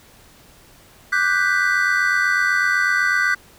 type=chord; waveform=triangle; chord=G major seventh; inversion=second; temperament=equal; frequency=1174.7 / 1480 / 1568 / 1975.5 Hz; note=D6 / F#6 / G6 / B6; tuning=0 / 0 / 0 / 0 cents; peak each=-24 / -18 / -19 / -20 dBFS; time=1.12-3.35 s; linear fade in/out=10 ms; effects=pink hiss -49 dBFS RMS until 3.58 s